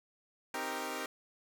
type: chord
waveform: 10% pulse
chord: C minor seventh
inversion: none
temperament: equal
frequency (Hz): 261.6 / 311.1 / 392 / 466.2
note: C4 / Eb4 / G4 / Bb4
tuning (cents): 0 / 0 / 0 / 0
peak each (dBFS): -34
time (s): 0.54-1.06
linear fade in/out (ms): 2
effects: none